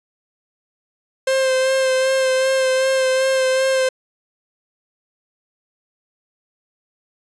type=tone with vibrato; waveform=45% pulse; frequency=525 Hz; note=C5; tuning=6 cents sharp; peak=-15 dBFS; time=1.27-3.89 s; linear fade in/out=5 ms; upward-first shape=sine; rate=2.6 Hz; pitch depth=20 cents each way; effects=resampled to 24000 Hz

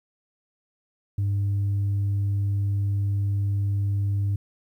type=tone; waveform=sine; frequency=100 Hz; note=G2; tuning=35 cents sharp; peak=-19 dBFS; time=1.18-4.36 s; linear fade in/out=5 ms; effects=tanh soft clip ceiling -20 dBFS + 10-bit

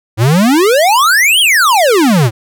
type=exponential two-way sweep; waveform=square; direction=up then down; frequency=103.3 to 3322 to 103.3 Hz; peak=-7 dBFS; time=0.17-2.31 s; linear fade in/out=50 ms; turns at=1.4 s; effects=none

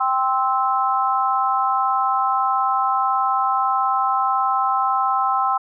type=harmonic tone; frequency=261.6 Hz; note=C4; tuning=in tune; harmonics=3 / 4 / 5; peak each=-21 / -21 / -21 dBFS; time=0-5.58 s; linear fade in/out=10 ms; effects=none

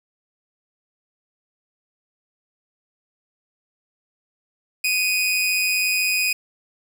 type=tone with amplitude modulation; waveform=sawtooth; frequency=2489 Hz; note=D#7; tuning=in tune; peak=-13 dBFS; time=4.84-6.33 s; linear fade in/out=5 ms; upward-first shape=sine; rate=186 Hz; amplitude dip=50%; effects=none

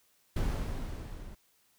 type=noise with level ramp; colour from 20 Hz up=brown; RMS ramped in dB=-29 to -46 dBFS; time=0.36-1.35 s; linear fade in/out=5 ms; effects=white hiss -69 dBFS RMS until 1.78 s

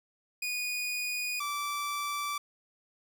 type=tone pair in turn; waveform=sawtooth; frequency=2465 / 1163.3 Hz; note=D#7 / D6; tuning=-17 / -17 cents; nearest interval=octave + minor second; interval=1300 cents; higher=first; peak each=-28 / -28 dBFS; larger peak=neither; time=0.42-1.4 / 1.4-2.38 s; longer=neither; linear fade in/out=5 ms; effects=none

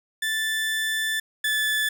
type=tone pair in turn; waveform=30% pulse; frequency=1760 / 1735.8 Hz; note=A6 / A6; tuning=0 / -24 cents; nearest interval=unison; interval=24 cents; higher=first; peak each=-21 / -19 dBFS; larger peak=second; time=0.22-1.2 / 1.44-1.89 s; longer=first; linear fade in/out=5 ms; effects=none

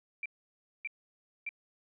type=tone bursts; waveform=sine; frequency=2349 Hz; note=D7; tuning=in tune; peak=-34 dBFS; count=3; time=0.23-1.491 s; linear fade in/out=2 ms; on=27 ms; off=590 ms; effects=none

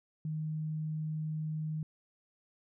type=tone; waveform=sine; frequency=155.5 Hz; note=D#3; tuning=1 cent flat; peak=-33 dBFS; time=0.25-1.83 s; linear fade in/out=2 ms; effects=none

